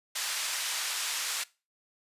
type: band-pass noise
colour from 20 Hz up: white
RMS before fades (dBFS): -33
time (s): 0.15-1.44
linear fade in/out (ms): 10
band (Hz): 1100 to 7700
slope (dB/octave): 12
effects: noise-tail reverb RT60 0.3 s tail -21 dB re dry + resampled to 32000 Hz